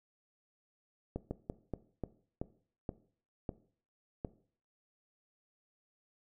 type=slowing click train; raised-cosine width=2 ms; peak=-23 dBFS; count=9; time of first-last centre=1.16-4.248 s; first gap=150 ms; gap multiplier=1.26; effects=noise-tail reverb RT60 0.5 s tail -17 dB re dry